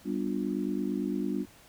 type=chord; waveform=sine; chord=G dominant seventh; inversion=none; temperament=just; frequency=196 / 245 / 294 / 352.8 Hz; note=G3 / B3 / D4 / F4; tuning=0 / -14 / +2 / +18 cents; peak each=-33 / -34 / -33 / -36 dBFS; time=0.04-1.46 s; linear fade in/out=50 ms; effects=pink hiss -56 dBFS RMS until 1.68 s